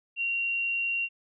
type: tone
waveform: sine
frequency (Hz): 2755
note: F7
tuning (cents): -24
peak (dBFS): -26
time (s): 0.16-1.09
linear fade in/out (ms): 50
effects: none

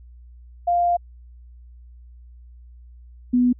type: tone pair in turn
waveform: sine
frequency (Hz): 698.5 / 247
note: F5 / B3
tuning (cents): 0 / 0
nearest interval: octave + tritone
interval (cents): 1800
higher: first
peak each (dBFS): -16 / -14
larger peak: second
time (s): 0.67-0.97 / 3.33-3.53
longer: first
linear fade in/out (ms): 10
effects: added 60 Hz sine -42 dBFS peak until 3.59 s

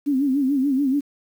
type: tone with vibrato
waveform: sine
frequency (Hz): 273.4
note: C#4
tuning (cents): -24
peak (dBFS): -17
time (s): 0.06-1.01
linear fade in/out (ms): 20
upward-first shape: sine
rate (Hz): 6.9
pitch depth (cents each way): 110
effects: 8-bit

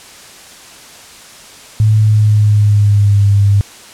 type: tone with pitch glide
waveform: sine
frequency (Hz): 107.9 to 100.67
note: A2 to G2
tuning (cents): -33 to +47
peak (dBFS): -6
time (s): 1.8-3.61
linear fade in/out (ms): 0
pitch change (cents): -120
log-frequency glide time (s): 1.97-3.26
effects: white hiss -36 dBFS RMS until 3.93 s + low-pass 9000 Hz 12 dB/octave

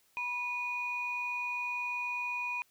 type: tone pair together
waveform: sine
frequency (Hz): 975 / 2463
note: B5 / D#7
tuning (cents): -23 / -18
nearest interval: octave + major third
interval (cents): 1605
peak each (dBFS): -37 / -33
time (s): 0.17-2.62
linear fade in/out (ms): 0
effects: tanh soft clip ceiling -26 dBFS + white hiss -69 dBFS RMS until 2.7 s

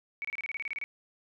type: tone bursts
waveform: sine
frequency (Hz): 2252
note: C#7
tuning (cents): +27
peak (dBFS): -32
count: 12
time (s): 0.22-0.84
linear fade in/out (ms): 0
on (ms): 26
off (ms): 28
effects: none

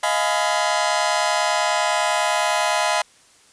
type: chord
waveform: sawtooth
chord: F half-diminished seventh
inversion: third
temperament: just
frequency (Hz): 628.6 / 698.5 / 838.1 / 1005.8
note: Eb5 / F5 / Ab5 / Cb6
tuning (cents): +18 / 0 / +16 / +31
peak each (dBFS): -20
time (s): 0.03-3.02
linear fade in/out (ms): 5
effects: white hiss -53 dBFS RMS until 3.52 s + resampled to 22050 Hz

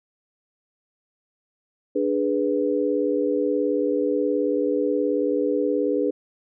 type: chord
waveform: sine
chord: G# diminished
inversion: second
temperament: equal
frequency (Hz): 293.7 / 415.3 / 493.9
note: D4 / G#4 / B4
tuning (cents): 0 / 0 / 0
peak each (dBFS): -24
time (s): 1.95-6.11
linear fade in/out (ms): 10
effects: none

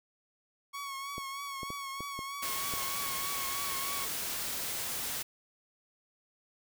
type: tone with vibrato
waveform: sawtooth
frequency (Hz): 1108.7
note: C#6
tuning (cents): 0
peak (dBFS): -34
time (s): 0.73-4.06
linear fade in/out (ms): 20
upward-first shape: triangle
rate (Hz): 3.2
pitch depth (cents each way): 46
type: clicks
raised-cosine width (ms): 2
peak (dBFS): -28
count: 6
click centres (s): 1.181 / 1.632 / 1.704 / 2.006 / 2.191 / 2.738
type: noise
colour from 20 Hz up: white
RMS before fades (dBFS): -36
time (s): 2.42-5.23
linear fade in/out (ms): 10
effects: none

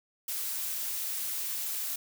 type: noise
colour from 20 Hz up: blue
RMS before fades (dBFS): -34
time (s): 0.28-1.96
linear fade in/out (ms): 5
effects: none

